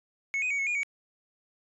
triangle tone with pitch steps, 2200 / 2499 / 2251 / 2192 / 2435 / 2251 Hz, C#7 / D#7 / C#7 / C#7 / D#7 / C#7, -14 / +7 / +26 / -20 / -38 / +26 cents, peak -25 dBFS, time 0.34-0.832 s, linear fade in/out 0 ms, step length 82 ms, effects resampled to 22050 Hz

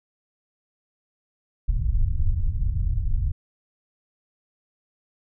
pink low-pass noise, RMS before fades -22 dBFS, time 1.68-3.32 s, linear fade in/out 10 ms, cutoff 100 Hz, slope 24 dB/octave, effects none

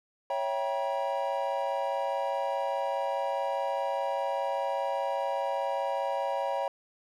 triangle chord, C# diminished seventh, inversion none, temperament equal with one note detuned, 554.4 / 659.3 / 784 / 956.9 Hz, C#5 / E5 / G5 / Bb5, 0 / 0 / 0 / +45 cents, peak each -30 / -34 / -32 / -32 dBFS, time 0.3-6.68 s, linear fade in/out 2 ms, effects none

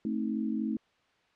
sine chord, A diminished, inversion none, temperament just, 220 / 264 / 316.8 Hz, A3 / C4 / Eb4, 0 / +16 / +31 cents, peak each -31 / -35 / -35 dBFS, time 0.05-0.77 s, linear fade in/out 2 ms, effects white hiss -68 dBFS RMS until 1.35 s + low-pass 3000 Hz 12 dB/octave

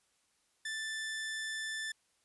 sawtooth tone, 1763 Hz, A6, 3 cents sharp, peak -33 dBFS, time 0.65-1.92 s, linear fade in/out 5 ms, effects white hiss -74 dBFS RMS until 2.24 s + resampled to 24000 Hz

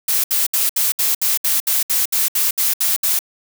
blue noise bursts, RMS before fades -17 dBFS, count 14, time 0.08-3.191 s, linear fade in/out 5 ms, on 160 ms, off 67 ms, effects none

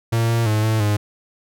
45% pulse tone with pitch steps, 114.9 / 115.9 / 107.5 / 110.4 / 104.3 Hz, A#2 / A#2 / A2 / A2 / G#2, -25 / -10 / -40 / +6 / +8 cents, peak -16 dBFS, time 0.12-0.97 s, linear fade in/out 10 ms, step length 170 ms, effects none

